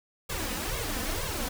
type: noise with flanger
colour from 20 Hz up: pink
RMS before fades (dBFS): -32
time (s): 0.29-1.49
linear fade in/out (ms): 10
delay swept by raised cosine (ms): 1.8 to 4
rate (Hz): 2.1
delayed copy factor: +0.85
effects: none